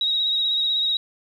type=tone with vibrato; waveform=sine; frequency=3809 Hz; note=A#7; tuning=37 cents sharp; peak=-19 dBFS; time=0.01-0.97 s; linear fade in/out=2 ms; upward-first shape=sine; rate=16 Hz; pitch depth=36 cents each way; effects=9-bit